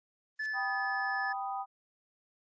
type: noise with exponential growth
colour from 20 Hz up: blue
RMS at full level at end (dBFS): -44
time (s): 0.36-0.46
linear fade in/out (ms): 0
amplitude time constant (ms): 21
type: tone with pitch glide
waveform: triangle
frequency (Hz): 1738 to 1725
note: A6 to A6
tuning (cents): -22 to -35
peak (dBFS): -31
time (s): 0.39-1.33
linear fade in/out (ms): 10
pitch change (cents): -13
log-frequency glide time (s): 0.57-0.68
type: chord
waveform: sine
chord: G augmented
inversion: none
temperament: equal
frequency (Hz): 784 / 987.8 / 1244.5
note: G5 / B5 / D#6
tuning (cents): 0 / 0 / 0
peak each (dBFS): -35 / -41 / -40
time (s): 0.53-1.66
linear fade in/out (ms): 50
effects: resampled to 16000 Hz